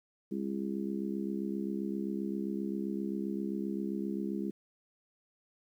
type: harmonic tone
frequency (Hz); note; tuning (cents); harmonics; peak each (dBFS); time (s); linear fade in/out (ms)
67.6; C#2; -43; 3 / 4 / 5 / 6; -35 / -40 / -38 / -43; 0.31-4.51; 10
effects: 11-bit